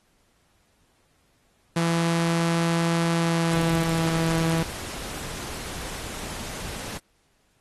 sawtooth tone with pitch glide, 167.6 to 163.87 Hz, E3 to E3, +29 to -10 cents, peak -17 dBFS, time 1.76-4.63 s, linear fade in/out 5 ms, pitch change -39 cents, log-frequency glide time 3.15-4.07 s
pink noise, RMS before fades -34 dBFS, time 3.5-6.99 s, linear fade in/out 20 ms
effects pink hiss -66 dBFS RMS until 7.6 s + AAC 32 kbps

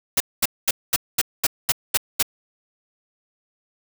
white noise bursts, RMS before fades -18 dBFS, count 9, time 0.17-2.227 s, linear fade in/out 5 ms, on 33 ms, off 220 ms, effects none

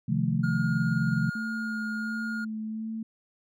sine chord, F dominant seventh, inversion second, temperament equal with one note detuned, 130.81 / 155.56 / 174.61 / 219.1 Hz, C3 / Eb3 / F3 / A3, 0 / 0 / 0 / -7 cents, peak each -29 dBFS, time 0.08-1.3 s, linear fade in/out 10 ms
triangle tone, 1423 Hz, F6, 32 cents sharp, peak -31 dBFS, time 0.43-2.45 s, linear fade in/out 10 ms
sine tone with vibrato, 220 Hz, A3, in tune, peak -31 dBFS, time 1.35-3.03 s, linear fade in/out 5 ms, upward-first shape sine, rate 1.4 Hz, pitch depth 20 cents each way
effects none

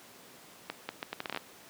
accelerating click train, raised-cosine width 0.3 ms, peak -18 dBFS, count 11, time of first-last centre 0.7-1.373 s, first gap 190 ms, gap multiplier 0.73, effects pink hiss -53 dBFS RMS until 1.69 s + high-pass 200 Hz 12 dB/octave

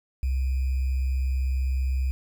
sine tone with sample-and-hold, 65.41 Hz, C2, in tune, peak -22 dBFS, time 0.23-2.11 s, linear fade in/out 0 ms, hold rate 2450 Hz, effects none

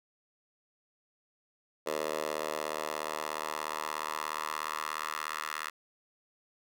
10% pulse tone with high-pass filter sweep, 76.9 Hz, D#2, 20 cents flat, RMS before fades -36 dBFS, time 1.86-5.7 s, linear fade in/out 10 ms, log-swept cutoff 540 to 1400 Hz, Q 2.3, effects none

